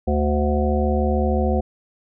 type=harmonic tone; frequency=73.8 Hz; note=D2; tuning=9 cents sharp; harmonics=1 / 3 / 5 / 7 / 9 / 10; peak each=-20 / -23 / -26 / -25 / -31 / -27 dBFS; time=0.07-1.61 s; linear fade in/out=10 ms; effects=none